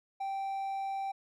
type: tone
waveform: triangle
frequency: 781 Hz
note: G5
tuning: 7 cents flat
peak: -31 dBFS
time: 0.2-1.12 s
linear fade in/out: 10 ms
effects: none